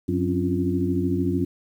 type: tone cluster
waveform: sine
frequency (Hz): 94.9 / 181.8 / 268 / 281.3 / 348.1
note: F#2 / F#3 / C4 / C#4 / F4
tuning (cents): +44 / -30 / +42 / +26 / -6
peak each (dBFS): -27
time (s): 0.08-1.45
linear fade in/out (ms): 10
effects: 9-bit